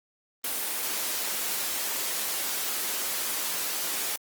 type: high-pass noise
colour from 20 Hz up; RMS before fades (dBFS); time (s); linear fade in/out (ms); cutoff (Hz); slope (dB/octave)
white; -30; 0.44-4.16; 2; 260; 12
effects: Opus 24 kbps